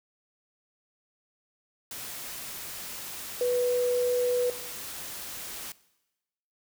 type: tone in noise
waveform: sine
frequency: 492.4 Hz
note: B4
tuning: 5 cents flat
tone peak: -23 dBFS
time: 3.41-4.5 s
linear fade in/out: 2 ms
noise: white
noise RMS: -39 dBFS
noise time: 1.91-5.72 s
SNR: +13 dB
effects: noise-tail reverb RT60 1.0 s tail -20 dB re dry